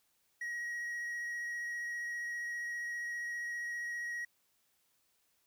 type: tone with vibrato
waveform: triangle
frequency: 1900 Hz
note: A#6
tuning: 33 cents sharp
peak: -35 dBFS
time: 0.41-4.25 s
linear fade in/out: 5 ms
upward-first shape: triangle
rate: 15 Hz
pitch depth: 14 cents each way
effects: white hiss -75 dBFS RMS until 5.46 s